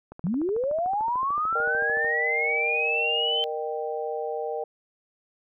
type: click train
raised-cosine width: 1 ms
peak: -27 dBFS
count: 27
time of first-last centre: 0.12-2.046 s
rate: 13.5 Hz
type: linear sweep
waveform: sine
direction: up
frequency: 154.7 to 3096 Hz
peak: -23 dBFS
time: 0.24-3.44 s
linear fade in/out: 0 ms
type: chord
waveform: sine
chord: Eb major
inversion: second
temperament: equal with one note detuned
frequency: 466.2 / 608.7 / 784 Hz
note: Bb4 / Eb5 / G5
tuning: 0 / -38 / 0 cents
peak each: -30 / -33 / -33 dBFS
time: 1.55-4.64 s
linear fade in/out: 5 ms
effects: none